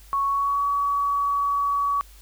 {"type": "tone with pitch glide", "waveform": "sine", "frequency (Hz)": [1108.7, 1133.3], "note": ["C#6", "C#6"], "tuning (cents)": [0, 38], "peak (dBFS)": -20, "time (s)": [0.13, 2.01], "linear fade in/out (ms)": 0, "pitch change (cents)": 38, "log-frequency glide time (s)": [0.24, 0.65], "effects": ["added 50 Hz sine -46 dBFS peak until 2.21 s", "white hiss -53 dBFS RMS until 2.21 s"]}